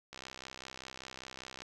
click train, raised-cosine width 0.2 ms, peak -27 dBFS, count 98, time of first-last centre 0.13-1.62 s, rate 65.1 Hz, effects none

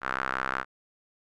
sawtooth tone with band-pass filter, 65.41 Hz, C2, in tune, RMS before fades -31 dBFS, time 0.01-0.65 s, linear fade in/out 50 ms, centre 1400 Hz, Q 3.8, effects none

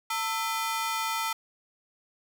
sawtooth ring-modulated tone, 1108.7 Hz, C#6, in tune, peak -21 dBFS, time 0.1-1.33 s, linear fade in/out 5 ms, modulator 208 Hz, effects none

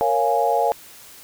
sine chord, Bb minor seventh, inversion none, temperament equal, 466.2 / 554.4 / 698.5 / 830.6 Hz, Bb4 / Db5 / F5 / Ab5, 0 / 0 / 0 / 0 cents, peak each -23 / -23 / -21 / -21 dBFS, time 0.01-0.72 s, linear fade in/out 0 ms, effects white hiss -44 dBFS RMS until 1.23 s

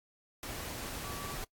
sine tone in noise, 1147 Hz, D6, 41 cents flat, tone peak -45 dBFS, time 1.04-1.35 s, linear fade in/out 0 ms, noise pink, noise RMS -41 dBFS, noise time 0.43-1.44 s, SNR -7 dB, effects noise-tail reverb RT60 0.1 s tail -23 dB re dry + AAC 64 kbps

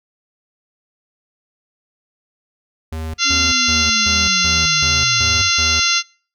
square tone bursts, 79.8 Hz, D#2, 44 cents sharp, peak -24 dBFS, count 8, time 2.92-5.8 s, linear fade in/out 5 ms, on 220 ms, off 160 ms
harmonic tone, 690 Hz, F5, 21 cents flat, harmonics 2 / 3 / 4 / 5 / 6 / 7 / 8 / 9, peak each -21 / -23 / -20 / -22 / -20 / -24 / -23 / -21 dBFS, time 3.18-6.03 s, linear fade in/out 50 ms
sine linear sweep, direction down, 280 to 89.3 Hz, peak -26 dBFS, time 3.24-5.51 s, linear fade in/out 50 ms
effects noise-tail reverb RT60 0.4 s tail -23 dB re dry

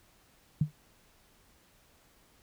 sine tone with exponential decay, 151.2 Hz, D#3, 49 cents flat, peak -19 dBFS, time 0.61-0.72 s, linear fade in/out 5 ms, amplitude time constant 22 ms, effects pink hiss -64 dBFS RMS until 2.42 s

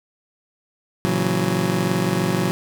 25% pulse chord, F# dominant seventh, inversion first, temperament just, 115.62 / 138.75 / 166.5 / 185 Hz, A#2 / C#3 / E3 / F#3, -14 / +2 / +18 / 0 cents, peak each -23 / -23 / -21 / -18 dBFS, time 1.05-2.51 s, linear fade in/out 0 ms, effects none

